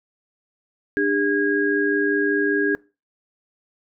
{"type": "tone cluster", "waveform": "sine", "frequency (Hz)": [297.8, 402.9, 1638], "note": ["D4", "G4", "G#6"], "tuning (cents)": [24, 48, -24], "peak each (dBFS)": -22, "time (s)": [0.97, 2.75], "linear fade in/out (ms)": 0, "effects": ["noise-tail reverb RT60 0.3 s tail -23 dB re dry"]}